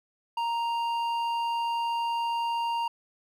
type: tone with hard clipping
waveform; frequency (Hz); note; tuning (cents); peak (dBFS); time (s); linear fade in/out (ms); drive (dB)
sine; 932.3; A#5; 0; -28; 0.37-2.88; 5; 8
effects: none